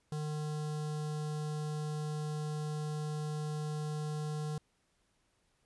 square tone with notch filter, 151.6 Hz, D#3, 45 cents flat, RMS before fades -37 dBFS, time 0.12-4.58 s, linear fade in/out 2 ms, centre 2200 Hz, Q 1.1, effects pink hiss -75 dBFS RMS until 5.65 s + resampled to 24000 Hz

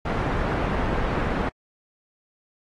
pink low-pass noise, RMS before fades -25 dBFS, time 0.05-1.49 s, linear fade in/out 5 ms, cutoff 1500 Hz, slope 12 dB/octave, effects AAC 32 kbps

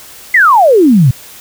sine exponential sweep, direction down, 2093 to 116.5 Hz, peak -3 dBFS, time 0.34-1.11 s, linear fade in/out 5 ms, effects white hiss -34 dBFS RMS until 1.4 s

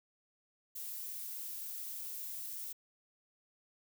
violet noise, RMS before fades -43 dBFS, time 0.75-2.73 s, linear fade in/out 10 ms, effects none

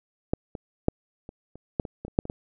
clicks, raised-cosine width 2 ms, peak -10 / -21 / -6 / -26 / -30 / -10 / -21 / -21 / -27 / -6 / -23 / -18 dBFS, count 12, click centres 0.335 / 0.552 / 0.884 / 1.291 / 1.556 / 1.798 / 1.852 / 2.05 / 2.081 / 2.189 / 2.254 / 2.299 s, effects none

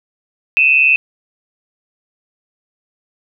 sine tone pair together, 2520 / 2660 Hz, D#7 / E7, +21 / +15 cents, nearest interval minor second, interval 94 cents, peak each -11 dBFS, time 0.57-0.96 s, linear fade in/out 0 ms, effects none

